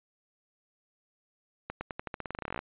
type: accelerating click train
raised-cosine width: 0.5 ms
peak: -20 dBFS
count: 20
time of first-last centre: 1.7-2.591 s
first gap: 110 ms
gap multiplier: 0.89
effects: resampled to 8000 Hz